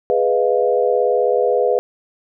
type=chord; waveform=sine; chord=F half-diminished seventh; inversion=first; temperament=equal; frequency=415.3 / 493.9 / 622.3 / 698.5 Hz; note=Ab4 / Cb5 / Eb5 / F5; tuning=0 / 0 / 0 / 0 cents; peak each=-19 / -16 / -22 / -22 dBFS; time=0.1-1.79 s; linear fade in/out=0 ms; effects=none